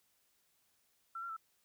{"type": "tone with pitch steps", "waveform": "sine", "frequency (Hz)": [1346, 1376, 1322], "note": ["E6", "F6", "E6"], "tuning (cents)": [36, -26, 5], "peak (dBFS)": -40, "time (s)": [1.15, 1.366], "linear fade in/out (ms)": 5, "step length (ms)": 72, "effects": ["white hiss -75 dBFS RMS until 1.64 s"]}